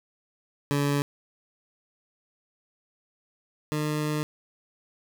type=tone pair in turn; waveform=20% pulse; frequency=142.9 / 151.4 Hz; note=D3 / D#3; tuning=-47 / -47 cents; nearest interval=minor second; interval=100 cents; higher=second; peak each=-18 / -21 dBFS; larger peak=first; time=0.71-1.02 / 3.72-4.23 s; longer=second; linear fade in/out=0 ms; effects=none